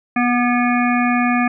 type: harmonic tone with a mistuned harmonic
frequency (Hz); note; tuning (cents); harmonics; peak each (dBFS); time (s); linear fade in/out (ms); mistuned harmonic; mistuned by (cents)
243.9; B3; -21; 1 / 3 / 5 / 7 / 9 / 10; -16 / -21 / -23 / -24 / -26 / -26; 0.16-1.48; 5; 5; -17
effects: none